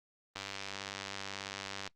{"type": "click train", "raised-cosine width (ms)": 0.2, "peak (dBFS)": -22, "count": 150, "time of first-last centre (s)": [0.36, 1.876], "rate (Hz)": 98.3, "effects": ["noise-tail reverb RT60 0.1 s tail -21 dB re dry", "Opus 24 kbps"]}